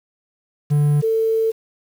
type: tone pair in turn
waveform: triangle / sine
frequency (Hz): 146.83 / 446.7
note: D3 / A4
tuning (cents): 0 / +26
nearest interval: octave + perfect fifth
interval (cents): 1926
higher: second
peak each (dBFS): -11 / -15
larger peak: first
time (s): 0.7-1.02 / 1.02-1.52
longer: second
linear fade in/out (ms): 20
effects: 7-bit